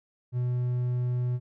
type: tone with hard clipping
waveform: triangle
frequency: 123.7 Hz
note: B2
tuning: 3 cents sharp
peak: -26 dBFS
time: 0.32-1.4 s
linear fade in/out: 50 ms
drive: 6 dB
effects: none